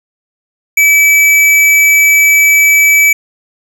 square tone, 2300 Hz, D7, 37 cents flat, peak -5 dBFS, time 0.77-3.13 s, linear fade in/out 5 ms, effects none

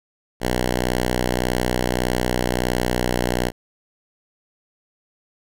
5% pulse tone with pitch glide, 61.74 to 61.17 Hz, B1 to B1, 0 to -16 cents, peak -8 dBFS, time 0.4-3.52 s, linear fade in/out 50 ms, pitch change -16 cents, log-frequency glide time 2.12-3.2 s, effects none

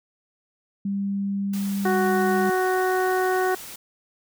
sine tone, 198.5 Hz, G3, 22 cents sharp, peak -23 dBFS, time 0.85-2.5 s, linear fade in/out 5 ms
white noise, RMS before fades -39 dBFS, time 1.53-3.76 s, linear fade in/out 5 ms
harmonic tone, 371.2 Hz, F#4, 6 cents sharp, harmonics 1 / 2 / 3 / 4 / 5, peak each -22 / -25 / -31 / -29 / -33 dBFS, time 1.85-3.55 s, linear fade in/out 5 ms
effects none

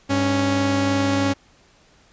sawtooth tone pair together, 100.06 / 277.2 Hz, G2 / C#4, +36 / 0 cents, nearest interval octave + tritone, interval 1764 cents, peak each -20 / -15 dBFS, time 0.09-1.34 s, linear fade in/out 20 ms, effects pink hiss -55 dBFS RMS until 2.12 s + resampled to 16000 Hz

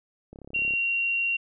click train, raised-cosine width 2 ms, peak -30 dBFS, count 15, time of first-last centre 0.33-0.737 s, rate 34.4 Hz
sine tone, 2753 Hz, F7, 25 cents flat, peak -23 dBFS, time 0.54-1.37 s, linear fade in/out 10 ms
effects none

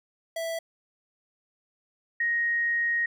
square / sine tone pair in turn, 659.3 / 1874 Hz, E5 / A#6, 0 / +9 cents, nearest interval octave + tritone, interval 1809 cents, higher second, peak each -30 / -23 dBFS, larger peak second, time 0.36-0.59 / 2.2-3.06 s, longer second, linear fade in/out 5 ms, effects none

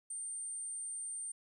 sine tone, 8870 Hz, C#9, in tune, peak -39 dBFS, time 0.1-1.32 s, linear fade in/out 5 ms, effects 13-bit

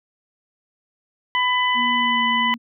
harmonic tone, 999 Hz, B5, 20 cents sharp, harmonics 1 / 2 / 3, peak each -20 / -21 / -24 dBFS, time 1.35-2.54 s, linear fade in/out 0 ms
sine tone with pitch glide, 239.8 to 232 Hz, A#3 to A#3, +49 to -8 cents, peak -26 dBFS, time 1.74-2.58 s, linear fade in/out 50 ms, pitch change -57 cents, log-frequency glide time 1.95-2.24 s
effects none

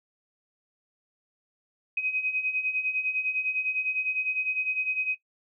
sine beating tone pair, 2514 / 2523.9 Hz, D#7 / D#7, +17 / +24 cents, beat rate 9.9 Hz, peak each -32 / -26 dBFS, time 1.97-5.15 s, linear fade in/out 5 ms, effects noise-tail reverb RT60 0.1 s tail -18 dB re dry

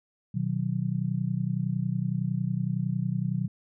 sine chord, B major, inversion none, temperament just, 123.47 / 154.34 / 185.21 Hz, B2 / D#3 / F#3, 0 / -14 / +2 cents, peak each -30 dBFS, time 0.34-3.48 s, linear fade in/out 10 ms, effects none

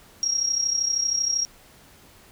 sine tone with amplitude modulation, 5610 Hz, F8, 7 cents sharp, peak -18 dBFS, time 0.23-1.45 s, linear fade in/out 0 ms, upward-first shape sine, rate 32.8 Hz, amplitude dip 70%, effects pink hiss -52 dBFS RMS until 2.31 s

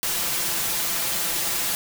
white noise with comb filter, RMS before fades -25 dBFS, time 0.03-1.75 s, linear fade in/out 0 ms, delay 5.9 ms, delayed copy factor +0.65, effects none

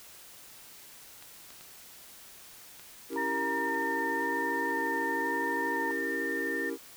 clicks, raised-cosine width 0.2 ms, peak -32 dBFS, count 6, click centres 1.225 / 1.505 / 1.61 / 2.796 / 3.131 / 3.745 s
triangle chord, C# diminished seventh, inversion none, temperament equal, 277.2 / 329.6 / 392 / 466.2 Hz, C#4 / E4 / G4 / Bb4, 0 / 0 / 0 / 0 cents, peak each -36 dBFS, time 3.09-6.78 s, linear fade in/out 50 ms
sine tone with vibrato, 931 Hz, A#5, 2 cents flat, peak -33 dBFS, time 3.16-5.91 s, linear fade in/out 0 ms, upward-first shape square, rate 0.96 Hz, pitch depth 16 cents each way
sine tone, 1809 Hz, A6, 48 cents sharp, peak -32 dBFS, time 3.17-6.7 s, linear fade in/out 10 ms
effects white hiss -51 dBFS RMS until 6.96 s

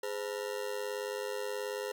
40% pulse ring-modulated tone, 464.5 Hz, A#4, 6 cents flat, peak -31 dBFS, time 0.03-1.92 s, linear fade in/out 5 ms, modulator 49.3 Hz, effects none

